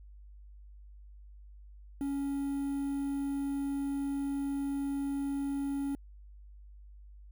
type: tone with quantisation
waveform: triangle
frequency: 278.8 Hz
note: C#4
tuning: 10 cents sharp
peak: -29 dBFS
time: 2.01-5.95 s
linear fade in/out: 0 ms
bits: 9
effects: added 50 Hz sine -49 dBFS peak until 7.31 s

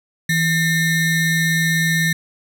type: ring-modulated tone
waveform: square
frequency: 984 Hz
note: B5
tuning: 7 cents flat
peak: -13 dBFS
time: 0.29-2.13 s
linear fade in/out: 5 ms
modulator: 820 Hz
effects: none

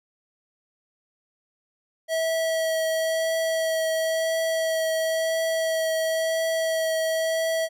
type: tone with vibrato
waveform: square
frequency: 647 Hz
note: E5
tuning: 32 cents flat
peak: -23 dBFS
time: 2.08-7.69 s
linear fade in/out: 50 ms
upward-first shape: triangle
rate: 0.97 Hz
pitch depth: 13 cents each way
effects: none

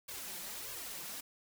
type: noise with flanger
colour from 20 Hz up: white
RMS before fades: -44 dBFS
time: 0.08-1.21 s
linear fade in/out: 10 ms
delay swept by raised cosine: 1.8 to 5.8 ms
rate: 1.6 Hz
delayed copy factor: +1
effects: none

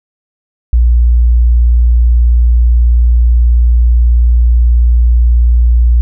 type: tone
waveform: sine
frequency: 59.2 Hz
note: A#1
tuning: 27 cents sharp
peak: -4 dBFS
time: 0.73-6.01 s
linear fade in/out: 0 ms
effects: none

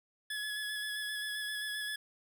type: tone with vibrato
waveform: 25% pulse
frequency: 1699 Hz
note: G#6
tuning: 39 cents sharp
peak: -32 dBFS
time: 0.3-1.96 s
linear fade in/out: 5 ms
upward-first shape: square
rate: 7.6 Hz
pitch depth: 18 cents each way
effects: none

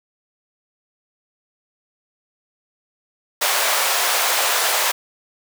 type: high-pass noise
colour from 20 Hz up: pink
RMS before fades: -19 dBFS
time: 3.41-4.92 s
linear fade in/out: 10 ms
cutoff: 600 Hz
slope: 24 dB/octave
effects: none

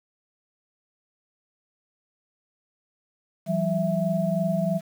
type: tone cluster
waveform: sine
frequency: 168.1 / 191.1 / 659 Hz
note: E3 / G3 / E5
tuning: +34 / -44 / -1 cents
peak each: -26 dBFS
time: 3.46-4.81 s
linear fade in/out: 50 ms
effects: 8-bit

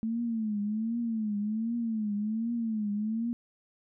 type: tone with vibrato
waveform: sine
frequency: 220 Hz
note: A3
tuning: in tune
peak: -28 dBFS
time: 0.03-3.33 s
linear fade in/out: 0 ms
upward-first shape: triangle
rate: 1.3 Hz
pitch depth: 140 cents each way
effects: none

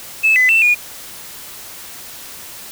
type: tone with pitch steps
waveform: sine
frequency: 2610 / 2012 / 2674 / 2441 Hz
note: E7 / B6 / E7 / D#7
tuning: -18 / +32 / +24 / -34 cents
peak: -8 dBFS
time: 0.23-0.75 s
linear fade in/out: 20 ms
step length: 130 ms
effects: tanh soft clip ceiling -5 dBFS + white hiss -34 dBFS RMS until 2.71 s

